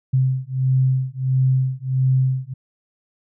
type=beating tone pair; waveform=sine; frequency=130 / 131.5 Hz; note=C3 / C3; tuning=-11 / +9 cents; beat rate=1.5 Hz; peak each=-19 dBFS; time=0.13-2.54 s; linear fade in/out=10 ms; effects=none